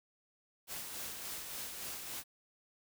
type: noise with tremolo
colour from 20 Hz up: white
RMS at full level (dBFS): -42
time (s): 0.67-2.24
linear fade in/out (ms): 50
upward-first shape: sine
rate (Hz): 3.5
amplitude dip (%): 35
effects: none